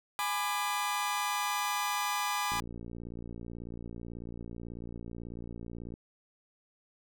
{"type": "chord", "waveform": "sawtooth", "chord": "G# diminished", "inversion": "none", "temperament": "just", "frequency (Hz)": [830.6, 996.7, 1196.1], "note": ["G#5", "B5", "D6"], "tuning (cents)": [0, 16, 31], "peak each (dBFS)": -31, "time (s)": [0.19, 2.6], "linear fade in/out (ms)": 0}
{"type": "click train", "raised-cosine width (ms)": 3, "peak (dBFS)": -30, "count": 200, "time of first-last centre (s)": [2.52, 5.939], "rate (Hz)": 58.2}
{"effects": []}